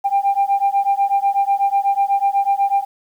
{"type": "beating tone pair", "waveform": "sine", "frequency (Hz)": [791, 799.1], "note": ["G5", "G5"], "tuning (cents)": [15, 33], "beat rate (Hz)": 8.1, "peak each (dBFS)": -16, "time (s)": [0.04, 2.85], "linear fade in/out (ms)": 20, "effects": ["tanh soft clip ceiling -9 dBFS", "8-bit"]}